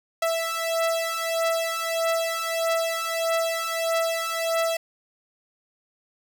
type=beating tone pair; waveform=sawtooth; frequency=659.3 / 660.9 Hz; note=E5 / E5; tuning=0 / +4 cents; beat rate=1.6 Hz; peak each=-23 / -22 dBFS; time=0.22-4.77 s; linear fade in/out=5 ms; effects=none